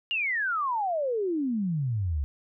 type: exponential sweep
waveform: sine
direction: down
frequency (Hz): 2887 to 66.8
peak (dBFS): -25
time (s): 0.11-2.24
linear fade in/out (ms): 0
effects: none